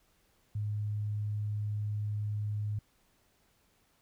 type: tone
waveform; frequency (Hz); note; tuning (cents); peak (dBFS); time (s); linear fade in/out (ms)
sine; 104.8; G#2; +16; -31; 0.55-2.79; 5
effects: pink hiss -70 dBFS RMS until 4.01 s

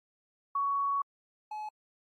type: tone pair in turn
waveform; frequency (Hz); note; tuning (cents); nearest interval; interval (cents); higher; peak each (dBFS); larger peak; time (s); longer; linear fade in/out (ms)
sine / triangle; 1119 / 852.5; C#6 / G#5; +16 / +45; perfect fourth; 471; first; -27 / -34; first; 0.55-1.02 / 1.51-1.69; first; 5
effects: AAC 48 kbps

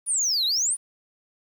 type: exponential two-way sweep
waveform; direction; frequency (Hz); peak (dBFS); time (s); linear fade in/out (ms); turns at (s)
sine; down then up; 9970 to 3733 to 9970; -18; 0.06-0.77; 50; 0.45
effects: tanh soft clip ceiling -20 dBFS + 9-bit

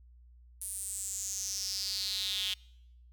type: tone with high-pass filter sweep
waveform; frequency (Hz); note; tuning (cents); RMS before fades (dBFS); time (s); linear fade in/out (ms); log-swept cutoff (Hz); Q
square; 98; G2; 0; -36; 0.61-2.54; 5; 10000 to 3200; 6.1
effects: noise-tail reverb RT60 0.9 s tail -26 dB re dry + added 60 Hz sine -54 dBFS peak until 3.12 s

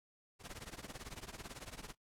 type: noise with tremolo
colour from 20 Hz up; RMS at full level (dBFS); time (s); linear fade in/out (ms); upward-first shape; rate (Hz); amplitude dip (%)
pink; -45; 0.39-1.95; 50; triangle; 18; 95
effects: noise-tail reverb RT60 0.1 s tail -20 dB re dry + low-pass 11000 Hz 12 dB/octave

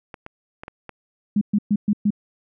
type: clicks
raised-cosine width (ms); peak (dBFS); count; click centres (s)
0.5; -20; 5; 0.142 / 0.264 / 0.635 / 0.681 / 0.893
type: tone bursts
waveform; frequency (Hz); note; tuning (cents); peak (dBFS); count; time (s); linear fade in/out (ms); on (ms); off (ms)
sine; 206.8; G#3; -7; -15; 5; 1.36-2.105; 5; 53; 120
effects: none

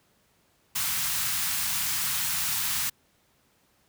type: band-stop noise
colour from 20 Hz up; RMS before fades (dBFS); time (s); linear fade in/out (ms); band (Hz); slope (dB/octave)
white; -28; 0.75-2.9; 10; 200 to 920; 24
effects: pink hiss -66 dBFS RMS until 3.88 s + high-pass 60 Hz 12 dB/octave

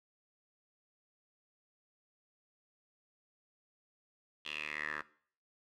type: tone with band-pass filter sweep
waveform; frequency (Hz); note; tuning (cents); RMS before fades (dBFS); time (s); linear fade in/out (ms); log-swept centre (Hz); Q
10% pulse; 75.6; D#2; -49; -41; 4.45-5.02; 5; 3100 to 1500; 6
effects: noise-tail reverb RT60 0.5 s tail -18 dB re dry

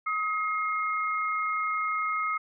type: tone pair together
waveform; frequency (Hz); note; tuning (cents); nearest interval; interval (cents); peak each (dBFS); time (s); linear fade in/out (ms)
sine; 1267.5 / 2139; D#6 / C7; +32 / +38; major sixth; 906; -27 / -32; 0.06-2.38; 10
effects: none

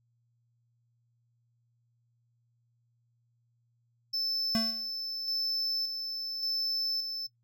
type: tone with tremolo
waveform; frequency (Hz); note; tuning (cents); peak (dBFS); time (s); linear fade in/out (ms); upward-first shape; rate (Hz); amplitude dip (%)
triangle; 5274; E8; 0; -28; 4.13-7.27; 10; square; 0.87; 45
type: tone with exponential decay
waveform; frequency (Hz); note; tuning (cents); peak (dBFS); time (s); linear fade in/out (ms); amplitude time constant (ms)
square; 224.2; A3; +33; -25; 4.55-4.9; 0; 74
effects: noise-tail reverb RT60 0.1 s tail -18 dB re dry + added 118 Hz sine -70 dBFS peak until 7.43 s

